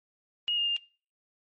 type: tone with pitch steps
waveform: sine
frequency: 2870 / 2825 / 2809 Hz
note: F7 / F7 / F7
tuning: +47 / +19 / +9 cents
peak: -25 dBFS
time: 0.48-0.765 s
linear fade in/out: 0 ms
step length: 95 ms
effects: noise-tail reverb RT60 0.4 s tail -23 dB re dry + MP3 32 kbps